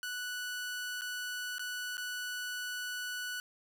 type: tone with dropouts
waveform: sawtooth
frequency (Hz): 1480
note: F#6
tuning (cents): 0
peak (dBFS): -33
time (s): 0.03-3.4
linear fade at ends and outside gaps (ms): 1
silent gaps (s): 1.011-1.018 / 1.583-1.594 / 1.97-1.979
effects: none